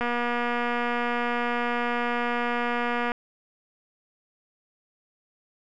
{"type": "click train", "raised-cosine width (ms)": 0.5, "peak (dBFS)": -13, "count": 747, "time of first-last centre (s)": [0.01, 3.118], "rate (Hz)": 240, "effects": []}